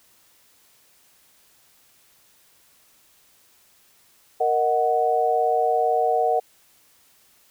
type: chord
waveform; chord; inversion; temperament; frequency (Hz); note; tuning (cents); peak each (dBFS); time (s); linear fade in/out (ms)
sine; D# minor; second; equal; 466.2 / 622.3 / 740; A#4 / D#5 / F#5; 0 / 0 / 0; -23 / -25 / -20; 4.4-6.4; 10
effects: white hiss -58 dBFS RMS until 7.5 s